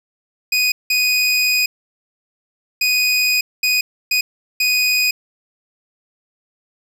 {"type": "tone bursts at uneven times", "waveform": "25% pulse", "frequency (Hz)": 2489, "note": "D#7", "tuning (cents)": 0, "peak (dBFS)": -10, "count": 6, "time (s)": [[0.52, 0.72], [0.9, 1.66], [2.81, 3.41], [3.63, 3.81], [4.11, 4.21], [4.6, 5.11]], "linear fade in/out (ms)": 5, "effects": []}